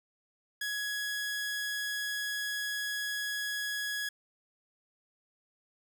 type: tone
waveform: sawtooth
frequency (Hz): 1673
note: G#6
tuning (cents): +12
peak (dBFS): -29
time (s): 0.61-4.09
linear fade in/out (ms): 5
effects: none